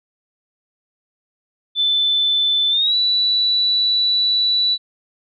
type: tone with pitch glide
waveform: sine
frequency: 3520 to 3951 Hz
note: A7 to B7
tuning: 0 to 0 cents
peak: -14 dBFS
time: 1.75-4.78 s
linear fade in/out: 50 ms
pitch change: +200 cents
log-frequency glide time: 2.7-2.95 s
effects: none